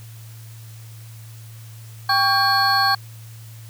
triangle tone cluster, 788 / 1122 / 1602 / 4360 Hz, G5 / C#6 / G6 / C#8, +9 / +21 / +37 / -29 cents, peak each -19 dBFS, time 2.09-2.95 s, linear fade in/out 5 ms, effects added 112 Hz sine -37 dBFS peak until 3.69 s + white hiss -48 dBFS RMS until 3.69 s

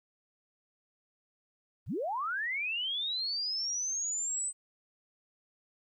sine linear sweep, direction up, 51 to 8180 Hz, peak -31 dBFS, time 1.86-4.53 s, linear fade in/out 50 ms, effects 12-bit

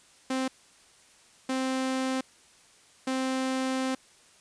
sawtooth tone bursts at uneven times, 261.6 Hz, C4, in tune, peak -23 dBFS, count 3, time 0.3-0.48 / 1.49-2.21 / 3.07-3.95 s, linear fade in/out 5 ms, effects white hiss -58 dBFS RMS until 4.4 s + resampled to 22050 Hz

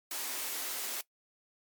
white high-pass noise, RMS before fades -37 dBFS, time 0.11-1.01 s, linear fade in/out 2 ms, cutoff 240 Hz, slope 96 dB/octave, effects noise-tail reverb RT60 0.1 s tail -19 dB re dry + MP3 96 kbps

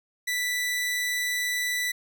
sawtooth tone, 1975.5 Hz, B6, in tune, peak -22 dBFS, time 0.27-1.92 s, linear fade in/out 10 ms, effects none

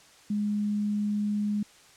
sine tone, 207.7 Hz, G#3, in tune, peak -25 dBFS, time 0.3-1.63 s, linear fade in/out 5 ms, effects white hiss -55 dBFS RMS until 1.96 s + low-pass 8000 Hz 12 dB/octave

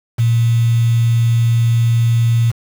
sine tone with quantisation, 116.4 Hz, A#2, 2 cents flat, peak -10 dBFS, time 0.18-2.52 s, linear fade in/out 20 ms, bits 5, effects none

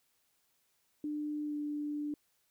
sine tone with pitch glide, 298.5 to 295.2 Hz, D4 to D4, +28 to +9 cents, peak -34 dBFS, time 1.04-2.14 s, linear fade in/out 2 ms, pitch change -19 cents, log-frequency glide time 1.44-1.55 s, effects white hiss -75 dBFS RMS until 2.5 s

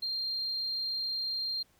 triangle tone, 4189 Hz, C8, 1 cent sharp, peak -28 dBFS, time 0.02-1.63 s, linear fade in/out 10 ms, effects tanh soft clip ceiling -29 dBFS + pink hiss -67 dBFS RMS until 1.79 s

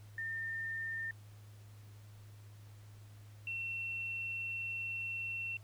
sine tone pair in turn, 1809 / 2710 Hz, A6 / E7, +48 / +47 cents, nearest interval perfect fifth, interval 699 cents, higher second, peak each -37 / -37 dBFS, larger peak neither, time 0.18-1.11 / 3.47-5.57 s, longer second, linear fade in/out 2 ms, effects added 104 Hz sine -52 dBFS peak until 5.63 s + pink hiss -65 dBFS RMS until 5.63 s

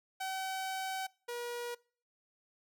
sawtooth tone pair in turn, 762 / 480 Hz, G5 / B4, -49 / -49 cents, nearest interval minor sixth, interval 800 cents, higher first, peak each -32 / -34 dBFS, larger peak first, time 0.2-1.07 / 1.28-1.75 s, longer first, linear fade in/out 10 ms, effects noise-tail reverb RT60 0.4 s tail -23 dB re dry

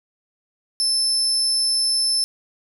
35% pulse tone, 5274 Hz, E8, in tune, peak -15 dBFS, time 0.8-2.24 s, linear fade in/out 0 ms, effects none

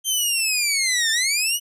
15% pulse linear two-way sweep, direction down then up, 3161 to 1760 to 2976 Hz, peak -12 dBFS, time 0.04-1.6 s, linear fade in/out 50 ms, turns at 1.11 s, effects resampled to 32000 Hz

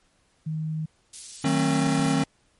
sine tone, 156.9 Hz, D#3, 15 cents sharp, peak -26 dBFS, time 0.46-0.86 s, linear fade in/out 10 ms
white high-pass noise, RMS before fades -39 dBFS, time 1.13-2.14 s, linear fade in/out 5 ms, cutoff 4200 Hz, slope 12 dB/octave
square chord, D# diminished seventh, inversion none, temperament just, 155.56 / 186.68 / 224 / 268.8 Hz, D#3 / F#3 / A3 / C4, 0 / +16 / +31 / +47 cents, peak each -26 / -30 / -30 / -24 dBFS, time 1.44-2.24 s, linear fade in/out 5 ms
clicks, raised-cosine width 2 ms, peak -26 dBFS, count 3, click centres 1.871 / 1.993 / 2.064 s
effects pink hiss -65 dBFS RMS until 2.59 s + MP3 48 kbps

